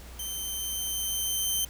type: tone with level ramp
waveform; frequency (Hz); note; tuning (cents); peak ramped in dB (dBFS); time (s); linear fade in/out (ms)
10% pulse; 3103; G7; -18; -25 to -17; 0.19-1.65; 5
effects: added 60 Hz sine -44 dBFS peak until 1.69 s + pink hiss -49 dBFS RMS until 1.69 s